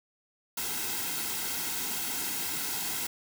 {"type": "noise with comb filter", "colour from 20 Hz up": "white", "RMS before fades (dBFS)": -33, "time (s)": [0.57, 3.07], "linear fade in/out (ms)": 5, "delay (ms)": 1.7, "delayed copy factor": -0.65, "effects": []}